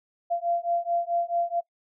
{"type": "beating tone pair", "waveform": "sine", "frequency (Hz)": [686, 690.6], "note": ["F5", "F5"], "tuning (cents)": [-31, -20], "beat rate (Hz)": 4.6, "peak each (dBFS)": [-27, -27], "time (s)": [0.3, 1.61], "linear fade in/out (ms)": 20, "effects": ["noise-tail reverb RT60 0.1 s tail -21 dB re dry"]}